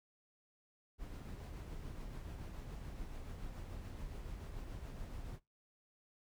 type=noise with tremolo; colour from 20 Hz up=brown; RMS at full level=-45 dBFS; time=0.98-5.4 s; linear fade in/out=50 ms; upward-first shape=triangle; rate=7 Hz; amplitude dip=35%; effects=noise-tail reverb RT60 0.2 s tail -21 dB re dry

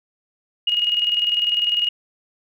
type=tone with tremolo; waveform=sine; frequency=2873 Hz; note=F7; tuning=48 cents sharp; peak=-15 dBFS; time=0.67-1.89 s; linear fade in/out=5 ms; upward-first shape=square; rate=20 Hz; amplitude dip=50%; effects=none

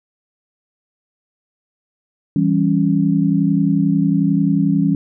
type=chord; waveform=sine; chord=C# diminished; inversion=first; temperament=equal; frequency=164.81 / 196 / 277.2 Hz; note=E3 / G3 / C#4; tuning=0 / 0 / 0 cents; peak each=-17 dBFS; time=2.36-4.95 s; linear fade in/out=2 ms; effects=none

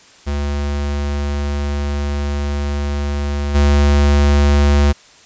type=tone with level steps; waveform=square; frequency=71.9 Hz; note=D2; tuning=36 cents flat; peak=-18 / -10 dBFS; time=0.26-4.93 s; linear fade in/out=20 ms; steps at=3.54 s; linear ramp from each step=20 ms; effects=white hiss -45 dBFS RMS until 5.25 s + resampled to 16000 Hz

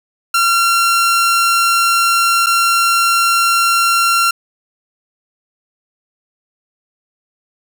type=tone with dropouts; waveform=sawtooth; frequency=1370 Hz; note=F6; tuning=34 cents flat; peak=-7 dBFS; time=0.34-4.31 s; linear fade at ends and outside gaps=5 ms; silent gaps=2.462-2.467 s; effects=none

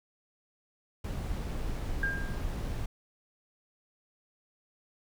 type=noise; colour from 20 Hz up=brown; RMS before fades=-34 dBFS; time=1.04-2.86 s; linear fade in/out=5 ms
type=tone with exponential decay; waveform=sine; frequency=1606 Hz; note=G6; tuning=41 cents sharp; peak=-26 dBFS; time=2.03-2.54 s; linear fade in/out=2 ms; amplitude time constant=110 ms
effects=none

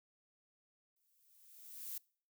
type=noise with exponential growth; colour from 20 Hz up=violet; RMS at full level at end=-42 dBFS; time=0.96-1.98 s; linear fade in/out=5 ms; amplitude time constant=220 ms; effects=noise-tail reverb RT60 0.5 s tail -25 dB re dry

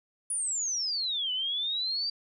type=exponential two-way sweep; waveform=sine; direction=down then up; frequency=9956 to 2960 to 4712 Hz; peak=-28 dBFS; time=0.3-2.1 s; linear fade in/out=5 ms; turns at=1.32 s; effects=none

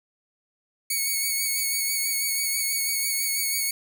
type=tone with vibrato; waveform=5% pulse; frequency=2222 Hz; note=C#7; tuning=4 cents sharp; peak=-14 dBFS; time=0.9-3.71 s; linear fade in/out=5 ms; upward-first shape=sine; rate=6.1 Hz; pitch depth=22 cents each way; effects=none

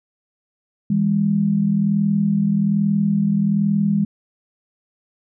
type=tone pair together; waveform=sine; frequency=162.2 / 203.4 Hz; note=E3 / G#3; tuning=-28 / -36 cents; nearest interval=major third; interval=392 cents; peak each=-21 / -16 dBFS; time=0.9-4.05 s; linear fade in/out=5 ms; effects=none

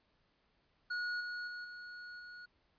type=tone with level steps; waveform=square; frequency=1453 Hz; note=F#6; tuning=32 cents flat; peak=-36 / -40 / -43 / -47 / -49 dBFS; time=0.9-2.46 s; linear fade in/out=10 ms; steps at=1.2 / 1.47 / 1.64 / 2.19 s; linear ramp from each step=10 ms; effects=pink hiss -75 dBFS RMS until 2.78 s + resampled to 11025 Hz

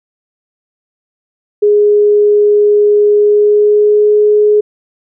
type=tone with pitch glide; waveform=sine; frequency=415.3 to 419.9 Hz; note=G#4 to G#4; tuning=0 to +19 cents; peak=-5 dBFS; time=1.62-4.61 s; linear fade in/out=10 ms; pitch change=+19 cents; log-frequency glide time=3.15-4.12 s; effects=none

